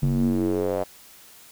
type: tone with band-pass filter sweep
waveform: square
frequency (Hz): 46.62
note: F#1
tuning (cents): +14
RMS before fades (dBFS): -23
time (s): 0.02-0.84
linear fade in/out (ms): 10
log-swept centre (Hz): 160 to 630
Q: 4.1
effects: white hiss -49 dBFS RMS until 1.51 s